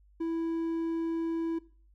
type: tone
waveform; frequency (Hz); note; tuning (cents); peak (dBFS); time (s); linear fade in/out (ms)
triangle; 329.6; E4; 0; -27; 0.2-1.59; 10
effects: noise-tail reverb RT60 0.4 s tail -19 dB re dry + added 50 Hz sine -58 dBFS peak until 1.94 s